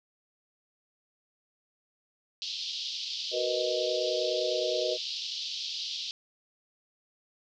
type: band-pass noise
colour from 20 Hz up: white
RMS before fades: -36 dBFS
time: 2.42-6.11 s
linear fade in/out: 0 ms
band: 3000 to 5100 Hz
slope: 48 dB/octave
type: chord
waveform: sine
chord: B major seventh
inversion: second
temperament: equal with one note detuned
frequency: 370 / 466.2 / 495.9 / 622.3 Hz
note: F#4 / A#4 / B4 / D#5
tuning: 0 / 0 / +7 / 0 cents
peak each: -35 / -36 / -32 / -31 dBFS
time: 3.31-4.98 s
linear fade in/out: 50 ms
effects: none